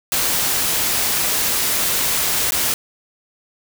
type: noise with dropouts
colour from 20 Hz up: white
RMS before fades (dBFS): -19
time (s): 0.12-2.74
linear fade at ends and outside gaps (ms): 1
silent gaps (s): 2.508-2.52
effects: none